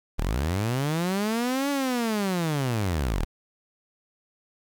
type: linear two-way sweep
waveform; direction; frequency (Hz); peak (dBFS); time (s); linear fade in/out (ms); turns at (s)
sawtooth; up then down; 32 to 286.6 to 32; -20; 0.18-3.25; 10; 1.7
effects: 8-bit